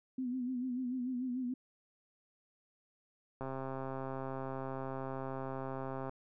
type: tone with vibrato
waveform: sine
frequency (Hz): 251.7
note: B3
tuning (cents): +33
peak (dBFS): -34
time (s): 0.18-1.54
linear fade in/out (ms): 5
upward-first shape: sine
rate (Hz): 6.8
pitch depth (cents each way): 65
type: click train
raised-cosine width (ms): 1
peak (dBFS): -27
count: 358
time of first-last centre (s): 3.41-6.094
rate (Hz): 133
effects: none